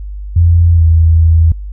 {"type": "tone with pitch glide", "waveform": "sine", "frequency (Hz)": [85, 81.77], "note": ["F2", "E2"], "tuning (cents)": [-46, -13], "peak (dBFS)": -4, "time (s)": [0.36, 1.52], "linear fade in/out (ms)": 5, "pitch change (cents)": -67, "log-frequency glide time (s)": [0.74, 0.83], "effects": ["added 50 Hz sine -21 dBFS peak until 1.72 s"]}